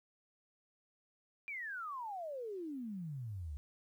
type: exponential sweep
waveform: sine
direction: down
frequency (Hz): 2407 to 68.1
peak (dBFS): -40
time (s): 1.48-3.57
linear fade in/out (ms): 0
effects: 12-bit